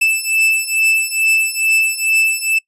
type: beating tone pair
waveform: 45% pulse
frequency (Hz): 2637 / 2639.3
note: E7 / E7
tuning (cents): 0 / +1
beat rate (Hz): 2.3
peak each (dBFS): -16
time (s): 0.01-2.59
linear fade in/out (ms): 10
effects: noise-tail reverb RT60 0.1 s tail -24 dB re dry + resampled to 32000 Hz